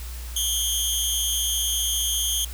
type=tone with amplitude modulation; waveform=15% pulse; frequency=3230 Hz; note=G#7; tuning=49 cents flat; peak=-11 dBFS; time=0.36-2.45 s; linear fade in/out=5 ms; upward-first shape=sine; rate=225 Hz; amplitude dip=90%; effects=added 60 Hz sine -32 dBFS peak until 2.53 s + white hiss -42 dBFS RMS until 2.53 s